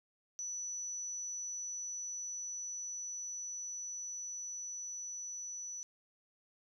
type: tone with level ramp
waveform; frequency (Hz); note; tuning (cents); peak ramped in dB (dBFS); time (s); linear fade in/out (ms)
sine; 5940; F#8; +6; -38 to -41; 0.39-5.83; 0
effects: 13-bit